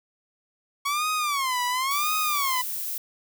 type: tone with vibrato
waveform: sawtooth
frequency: 1108.7 Hz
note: C#6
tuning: in tune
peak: -20 dBFS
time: 0.85-2.62 s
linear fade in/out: 10 ms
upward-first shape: sine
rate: 0.95 Hz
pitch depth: 210 cents each way
type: noise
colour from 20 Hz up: violet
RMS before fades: -31 dBFS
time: 1.91-2.98 s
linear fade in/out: 2 ms
effects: none